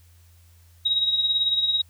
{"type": "tone with tremolo", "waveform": "sine", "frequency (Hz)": 3807, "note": "A#7", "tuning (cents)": 36, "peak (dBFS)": -17, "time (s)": [0.85, 1.82], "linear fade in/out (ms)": 10, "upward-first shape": "sine", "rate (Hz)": 18, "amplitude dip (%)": 55, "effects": ["added 85 Hz sine -51 dBFS peak until 1.89 s", "white hiss -61 dBFS RMS until 1.89 s"]}